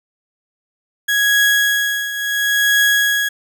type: tone with tremolo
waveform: 35% pulse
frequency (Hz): 1661.2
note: G#6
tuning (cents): 0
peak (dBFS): -9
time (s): 1.08-3.29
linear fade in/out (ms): 10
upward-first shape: triangle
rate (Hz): 0.72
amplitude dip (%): 75
effects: none